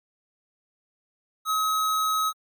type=tone; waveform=square; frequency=1276 Hz; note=D#6; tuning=43 cents sharp; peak=-23 dBFS; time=1.45-2.33 s; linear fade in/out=50 ms; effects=Opus 48 kbps